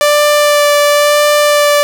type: tone with vibrato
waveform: sawtooth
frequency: 587.3 Hz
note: D5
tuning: in tune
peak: -3 dBFS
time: 0.01-1.83 s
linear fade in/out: 0 ms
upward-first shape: sine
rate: 0.96 Hz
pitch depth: 12 cents each way
effects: none